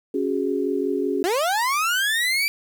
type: chord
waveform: sine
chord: C# suspended fourth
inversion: none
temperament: equal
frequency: 277.2 / 370 / 415.3 Hz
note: C#4 / F#4 / G#4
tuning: 0 / 0 / 0 cents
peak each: -25 dBFS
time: 0.14-1.23 s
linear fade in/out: 5 ms
type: linear sweep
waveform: 30% pulse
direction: up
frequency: 323 to 2349 Hz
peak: -17 dBFS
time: 1.24-2.48 s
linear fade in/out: 0 ms
effects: 9-bit